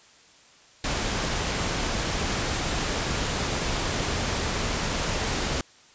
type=noise; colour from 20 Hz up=pink; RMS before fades=-27 dBFS; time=0.84-5.61 s; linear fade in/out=2 ms; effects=white hiss -54 dBFS RMS until 5.94 s + resampled to 16000 Hz